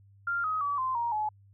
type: tone with pitch steps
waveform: sine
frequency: 1393 / 1262.7 / 1144.6 / 1037.6 / 940.5 / 852.6 Hz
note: F6 / D#6 / D6 / C6 / A#5 / G#5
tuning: -5 / +25 / -45 / -15 / +15 / +45 cents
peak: -27 dBFS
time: 0.27-1.29 s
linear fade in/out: 5 ms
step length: 170 ms
effects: added 99 Hz sine -55 dBFS peak until 1.53 s